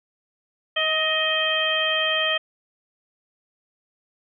harmonic tone with a mistuned harmonic, 631 Hz, D#5, 24 cents sharp, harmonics 1 / 2 / 3 / 4 / 5, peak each -27 / -30 / -26 / -28 / -23 dBFS, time 0.76-2.38 s, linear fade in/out 10 ms, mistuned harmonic 3, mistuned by -24 cents, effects none

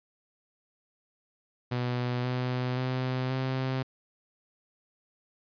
sawtooth tone with pitch steps, 123.47 / 125.92 / 128.42 / 130.96 Hz, B2 / B2 / C3 / C3, 0 / +34 / -32 / +2 cents, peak -24 dBFS, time 1.71-3.83 s, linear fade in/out 10 ms, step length 530 ms, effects resampled to 11025 Hz

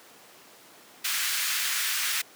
pink high-pass noise, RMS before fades -28 dBFS, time 1.04-2.22 s, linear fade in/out 10 ms, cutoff 1500 Hz, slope 24 dB/octave, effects pink hiss -51 dBFS RMS until 2.35 s + high-pass 300 Hz 12 dB/octave

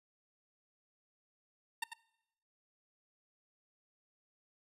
15% pulse tone with echo, 911 Hz, A#5, 40 cents flat, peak -27 dBFS, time 1.82-1.84 s, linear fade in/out 5 ms, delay 95 ms, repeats 1, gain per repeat -9 dB, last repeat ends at 1.935 s, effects noise-tail reverb RT60 0.9 s tail -22 dB re dry + resampled to 32000 Hz

